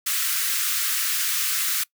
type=high-pass noise; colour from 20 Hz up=white; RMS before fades=-24 dBFS; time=0.06-1.84 s; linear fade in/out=10 ms; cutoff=1200 Hz; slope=48 dB/octave; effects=noise-tail reverb RT60 0.1 s tail -22 dB re dry